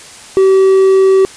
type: tone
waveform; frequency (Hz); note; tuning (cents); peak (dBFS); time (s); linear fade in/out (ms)
triangle; 383.4; G4; -38; -3; 0.37-1.25; 0
effects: white hiss -34 dBFS RMS until 1.36 s + resampled to 22050 Hz